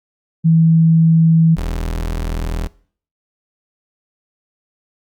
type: tone pair in turn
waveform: sine / 35% pulse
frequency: 163 / 40.86 Hz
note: E3 / E1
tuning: -19 / -14 cents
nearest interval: 2 octaves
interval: 2395 cents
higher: first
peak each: -8 / -17 dBFS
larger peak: first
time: 0.44-1.56 / 1.56-2.68 s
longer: neither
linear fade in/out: 20 ms
effects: noise-tail reverb RT60 0.5 s tail -21 dB re dry + Opus 48 kbps